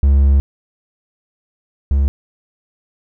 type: tone pair in turn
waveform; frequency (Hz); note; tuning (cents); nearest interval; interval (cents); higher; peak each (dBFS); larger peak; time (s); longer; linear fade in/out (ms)
triangle; 69.3 / 69.3; C#2 / C#2; 0 / 0; unison; 0; neither; -6 / -9; first; 0.03-0.4 / 1.91-2.08; first; 0
effects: none